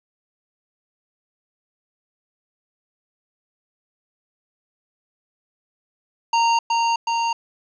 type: tone with echo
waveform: square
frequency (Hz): 926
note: A#5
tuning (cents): -12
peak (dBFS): -16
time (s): 6.33-6.59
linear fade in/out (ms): 5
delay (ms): 370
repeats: 2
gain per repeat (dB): -2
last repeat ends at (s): 7.33
effects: resampled to 16000 Hz + 8-bit